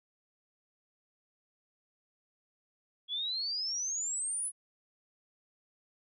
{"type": "exponential sweep", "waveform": "sine", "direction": "up", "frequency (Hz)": [3322, 10410], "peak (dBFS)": -32, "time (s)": [3.08, 4.52], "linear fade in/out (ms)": 50, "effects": []}